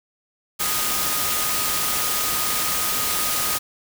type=tone in noise; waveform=sine; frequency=1244.5 Hz; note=D#6; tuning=in tune; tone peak=-31 dBFS; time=0.59-3.59 s; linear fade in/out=20 ms; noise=white; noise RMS=-23 dBFS; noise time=0.59-3.59 s; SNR=-11 dB; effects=none